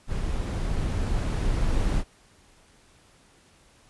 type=noise with level ramp; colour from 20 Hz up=brown; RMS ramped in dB=-28 to -23 dBFS; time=0.07-2.04 s; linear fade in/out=50 ms; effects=pink hiss -58 dBFS RMS until 3.89 s + resampled to 24000 Hz